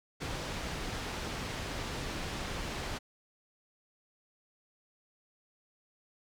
pink low-pass noise, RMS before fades -38 dBFS, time 0.2-2.99 s, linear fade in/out 20 ms, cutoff 5700 Hz, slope 12 dB/octave, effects none

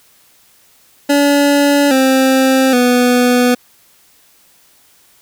25% pulse tone with pitch steps, 285.6 / 263.8 / 246.8 Hz, D4 / C4 / B3, -48 / +14 / -1 cents, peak -5 dBFS, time 1.09-3.55 s, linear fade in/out 10 ms, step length 820 ms, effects white hiss -50 dBFS RMS until 5.21 s

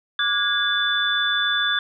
sine tone cluster, 1168 / 1445 / 1648 / 3493 Hz, D6 / F#6 / G#6 / A7, -10 / -41 / -14 / -13 cents, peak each -29 / -26 / -23 / -22 dBFS, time 0.19-1.79 s, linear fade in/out 2 ms, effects none

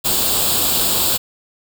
white noise with comb filter, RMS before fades -17 dBFS, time 0.04-1.18 s, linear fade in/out 20 ms, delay 0.25 ms, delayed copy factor +0.7, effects none

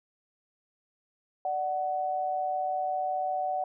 sine tone pair together, 592.3 / 747 Hz, D5 / F#5, +15 / +16 cents, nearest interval major third, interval 401 cents, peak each -34 / -28 dBFS, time 1.45-3.64 s, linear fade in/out 2 ms, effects none

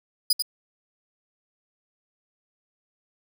sawtooth tone with echo, 4944 Hz, D#8, 12 cents flat, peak -14 dBFS, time 0.3-0.33 s, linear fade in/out 5 ms, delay 93 ms, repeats 1, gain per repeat -6 dB, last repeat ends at 0.423 s, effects none

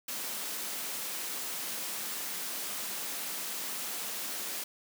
white high-pass noise, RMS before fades -37 dBFS, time 0.08-4.64 s, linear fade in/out 5 ms, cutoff 160 Hz, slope 96 dB/octave, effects none

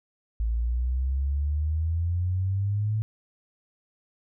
sine exponential sweep, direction up, 55 to 110 Hz, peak -23 dBFS, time 0.4-3.02 s, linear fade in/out 0 ms, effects none

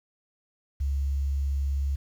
sine tone with quantisation, 69.3 Hz, C#2, in tune, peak -24 dBFS, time 0.8-1.96 s, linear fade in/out 10 ms, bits 9, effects none

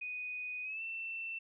sine tone with pitch glide, 2487 to 2681 Hz, D#7 to E7, -1 to +29 cents, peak -38 dBFS, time 0.01-1.39 s, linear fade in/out 10 ms, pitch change +130 cents, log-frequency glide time 0.63-0.82 s, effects none

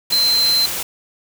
sine tone in noise, 4100 Hz, C8, 36 cents flat, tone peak -13 dBFS, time 0.12-0.66 s, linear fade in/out 5 ms, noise white, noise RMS -24 dBFS, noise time 0.1-0.83 s, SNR +8 dB, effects none

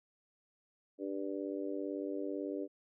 harmonic tone, 98 Hz, G2, in tune, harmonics 3 / 4 / 5 / 6, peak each -39 / -41 / -43 / -45 dBFS, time 0.98-2.68 s, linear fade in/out 50 ms, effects none

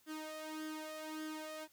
sawtooth tone with flanger, 311.1 Hz, D#4, in tune, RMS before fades -45 dBFS, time 0.06-1.68 s, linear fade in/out 50 ms, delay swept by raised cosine 0.6 to 1.6 ms, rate 1.7 Hz, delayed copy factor +0.7, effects white hiss -70 dBFS RMS until 1.72 s

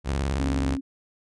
sawtooth tone with vibrato, 67.5 Hz, C#2, 45 cents flat, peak -20 dBFS, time 0.04-0.78 s, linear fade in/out 50 ms, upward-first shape sine, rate 19 Hz, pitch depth 290 cents each way
sine tone, 270.8 Hz, C#4, 40 cents flat, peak -27 dBFS, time 0.39-0.81 s, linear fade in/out 20 ms
effects resampled to 22050 Hz

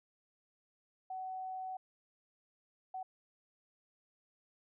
sine tone bursts at uneven times, 751 Hz, F#5, 26 cents sharp, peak -39 dBFS, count 2, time 1.1-1.77 / 2.94-3.03 s, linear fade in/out 5 ms, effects none

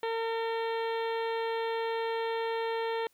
harmonic tone with a mistuned harmonic, 454.8 Hz, A#4, 43 cents flat, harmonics 1 / 2 / 3 / 4 / 5 / 6 / 7 / 8 / 9, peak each -31 / -35 / -45 / -42 / -46 / -50 / -47 / -50 / -53 dBFS, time 0.03-3.07 s, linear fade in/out 2 ms, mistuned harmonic 8, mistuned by -18 cents, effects white hiss -69 dBFS RMS until 3.13 s

